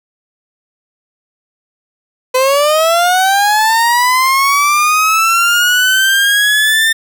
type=linear sweep; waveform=30% pulse; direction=up; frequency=505 to 1808 Hz; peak=-6 dBFS; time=2.34-6.93 s; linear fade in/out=10 ms; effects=none